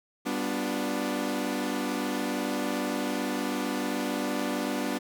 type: chord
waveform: sawtooth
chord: G dominant seventh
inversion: none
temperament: equal with one note detuned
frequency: 196 / 246.9 / 293.7 / 356.4 Hz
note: G3 / B3 / D4 / F4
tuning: 0 / 0 / 0 / +35 cents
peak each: -32 / -28 / -28 / -34 dBFS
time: 0.25-4.99 s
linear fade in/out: 20 ms
effects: none